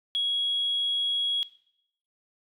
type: tone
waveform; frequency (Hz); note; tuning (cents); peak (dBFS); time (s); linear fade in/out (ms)
sine; 3322; G#7; 0; -23; 0.15-1.43; 0
effects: noise-tail reverb RT60 0.7 s tail -17 dB re dry + tanh soft clip ceiling -19 dBFS